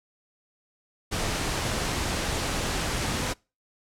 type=noise; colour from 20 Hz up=pink; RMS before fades=-28 dBFS; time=1.11-3.34 s; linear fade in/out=20 ms; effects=noise-tail reverb RT60 0.3 s tail -26 dB re dry + low-pass 9000 Hz 12 dB/octave